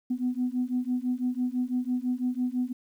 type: beating tone pair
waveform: sine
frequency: 246.9 / 252.9 Hz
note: B3 / B3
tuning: 0 / +41 cents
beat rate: 6 Hz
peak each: -28 / -28 dBFS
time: 0.1-2.73 s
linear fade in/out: 10 ms
effects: tanh soft clip ceiling -19 dBFS + 10-bit